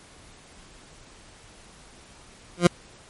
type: tone with exponential growth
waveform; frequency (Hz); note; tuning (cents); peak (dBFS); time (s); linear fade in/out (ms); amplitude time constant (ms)
20% pulse; 174.61; F3; 0; -5; 2.57-2.67; 5; 21
effects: pink hiss -50 dBFS RMS until 3.09 s + MP3 48 kbps